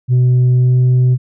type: tone with pitch glide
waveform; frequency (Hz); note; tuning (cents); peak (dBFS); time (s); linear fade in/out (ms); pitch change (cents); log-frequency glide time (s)
sine; 125.4 to 126.35; B2 to B2; +27 to +40; -5; 0.08-1.18; 50; +13; 0.55-0.77
effects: tanh soft clip ceiling -7 dBFS